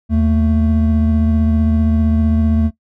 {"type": "tone pair together", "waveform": "triangle", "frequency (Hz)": [79.3, 222.5], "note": ["D#2", "A3"], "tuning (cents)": [33, 20], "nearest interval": "octave + tritone", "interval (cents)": 1787, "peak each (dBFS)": -12, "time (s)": [0.09, 2.71], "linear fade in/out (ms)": 50, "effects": ["noise-tail reverb RT60 0.1 s tail -17 dB re dry"]}